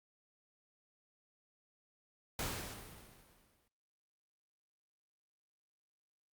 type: noise with exponential decay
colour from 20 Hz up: pink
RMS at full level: -37 dBFS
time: 2.39-3.68 s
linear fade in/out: 2 ms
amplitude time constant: 280 ms
effects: noise-tail reverb RT60 0.7 s tail -24 dB re dry + Opus 48 kbps